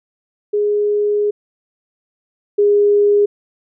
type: tone pair in turn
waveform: sine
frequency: 414.9 / 410.4 Hz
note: G#4 / G#4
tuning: -2 / -21 cents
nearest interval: unison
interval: 19 cents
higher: first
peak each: -13 / -9 dBFS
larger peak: second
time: 0.53-1.31 / 2.58-3.26 s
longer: first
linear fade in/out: 10 ms
effects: none